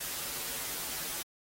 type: noise with comb filter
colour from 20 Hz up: white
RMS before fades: -37 dBFS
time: 0-1.23 s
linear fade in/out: 10 ms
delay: 9.8 ms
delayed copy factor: -0.95
effects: AAC 48 kbps